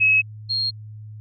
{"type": "tone pair in turn", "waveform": "sine", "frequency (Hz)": [2567, 4244], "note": ["E7", "C8"], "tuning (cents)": [-47, 24], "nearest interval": "major sixth", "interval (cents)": 871, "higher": "second", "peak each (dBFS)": [-13, -20], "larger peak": "first", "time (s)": [[0, 0.22], [0.49, 0.71]], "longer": "neither", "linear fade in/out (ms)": 20, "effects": ["added 107 Hz sine -35 dBFS peak until 1.2 s"]}